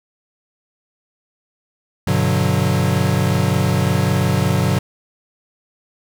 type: chord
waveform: square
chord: G major seventh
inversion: none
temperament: equal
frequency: 98 / 123.47 / 146.83 / 185 Hz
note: G2 / B2 / D3 / F#3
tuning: 0 / 0 / 0 / 0 cents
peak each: -21 dBFS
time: 2.07-4.79 s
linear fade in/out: 5 ms
effects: none